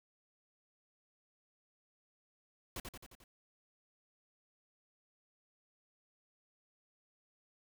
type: noise with echo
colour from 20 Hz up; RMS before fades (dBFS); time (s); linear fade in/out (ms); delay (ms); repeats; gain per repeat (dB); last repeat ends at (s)
pink; -42; 2.76-2.8; 2; 88; 5; -4; 3.24
effects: none